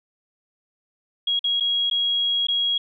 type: tone with dropouts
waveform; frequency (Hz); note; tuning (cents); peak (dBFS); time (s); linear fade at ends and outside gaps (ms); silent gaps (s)
sine; 3300; G#7; -12; -19; 1.27-2.78; 5; 1.393-1.441 / 1.6-1.606 / 1.9-1.911 / 2.47-2.484
effects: none